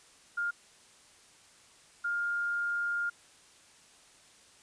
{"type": "tone bursts at uneven times", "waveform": "sine", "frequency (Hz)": 1409, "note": "F6", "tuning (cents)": 15, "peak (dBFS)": -29, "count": 2, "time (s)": [[0.37, 0.51], [2.04, 3.1]], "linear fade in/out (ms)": 10, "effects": ["white hiss -59 dBFS RMS until 4.62 s", "resampled to 22050 Hz"]}